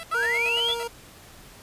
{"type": "tone bursts", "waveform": "10% pulse", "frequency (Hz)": 664, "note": "E5", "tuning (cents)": 12, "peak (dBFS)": -27, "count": 8, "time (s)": [0, 0.831], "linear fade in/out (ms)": 0, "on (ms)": 33, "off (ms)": 81}
{"type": "linear sweep", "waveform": "sine", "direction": "up", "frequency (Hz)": [1244.5, 3530], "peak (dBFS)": -22, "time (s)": [0.11, 0.75], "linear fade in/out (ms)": 20}
{"type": "tone", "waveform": "25% pulse", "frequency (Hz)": 468, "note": "A#4", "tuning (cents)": 7, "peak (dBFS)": -25, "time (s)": [0.14, 0.88], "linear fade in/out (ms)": 10}
{"effects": ["pink hiss -48 dBFS RMS until 1.62 s", "resampled to 32000 Hz"]}